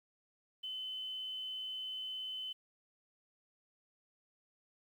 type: tone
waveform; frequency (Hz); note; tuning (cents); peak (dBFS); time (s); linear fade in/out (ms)
sine; 3039; F#7; +46; -39; 0.63-2.53; 10
effects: 11-bit